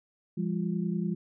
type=tone cluster; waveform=sine; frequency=171.8 / 202.3 / 349.7 Hz; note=F3 / G#3 / F4; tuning=-28 / -45 / +2 cents; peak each=-30 / -31 / -38 dBFS; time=0.37-1.15 s; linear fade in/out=10 ms; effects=none